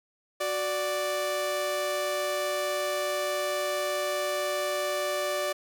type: tone pair together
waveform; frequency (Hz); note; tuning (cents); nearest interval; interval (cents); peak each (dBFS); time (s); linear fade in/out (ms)
sawtooth; 370 / 587.3; F#4 / D5; 0 / 0; minor sixth; 800; -31 / -24; 0.4-5.53; 10
effects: none